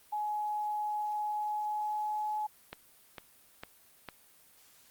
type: tone with pitch glide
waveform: sine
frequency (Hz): 842 to 849.3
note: G#5 to G#5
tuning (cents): +24 to +39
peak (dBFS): -31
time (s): 0.12-2.47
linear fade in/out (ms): 10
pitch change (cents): +15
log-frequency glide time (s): 1.28-2.33
type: click train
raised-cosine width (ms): 0.3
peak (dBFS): -24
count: 4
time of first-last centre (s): 2.73-4.087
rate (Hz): 2.21
effects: white hiss -61 dBFS RMS until 4.9 s + Opus 32 kbps